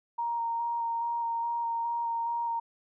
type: tone with vibrato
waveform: sine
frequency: 932.3 Hz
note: A#5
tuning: in tune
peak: -28 dBFS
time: 0.18-2.6 s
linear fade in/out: 10 ms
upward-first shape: square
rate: 2.4 Hz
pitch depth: 11 cents each way
effects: none